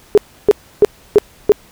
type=tone bursts; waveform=sine; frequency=415.3 Hz; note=G#4; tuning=in tune; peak=-3 dBFS; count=5; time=0.15-1.52 s; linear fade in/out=0 ms; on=26 ms; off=310 ms; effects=pink hiss -46 dBFS RMS until 1.71 s